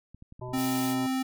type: clicks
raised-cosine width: 5 ms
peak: -35 dBFS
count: 7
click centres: 0.146 / 0.224 / 0.324 / 0.395 / 0.487 / 0.527 / 0.575 s
type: harmonic tone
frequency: 125.5 Hz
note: B2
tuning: 28 cents sharp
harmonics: 1 / 3 / 5 / 7 / 8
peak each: -37 / -41 / -42 / -44 / -46 dBFS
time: 0.41-1.07 s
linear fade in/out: 10 ms
type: tone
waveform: square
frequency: 261.6 Hz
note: C4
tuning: in tune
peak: -27 dBFS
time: 0.53-1.23 s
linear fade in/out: 10 ms
type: high-pass noise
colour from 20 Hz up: white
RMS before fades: -38 dBFS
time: 0.55-0.96 s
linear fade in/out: 50 ms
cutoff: 2200 Hz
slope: 12 dB/octave
effects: none